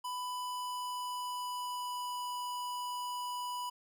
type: tone with pitch glide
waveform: square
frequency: 995 to 985.8 Hz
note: B5 to B5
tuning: +13 to -3 cents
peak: -37 dBFS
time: 0.04-3.7 s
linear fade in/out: 10 ms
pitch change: -16 cents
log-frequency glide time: 0.4-2.39 s
effects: none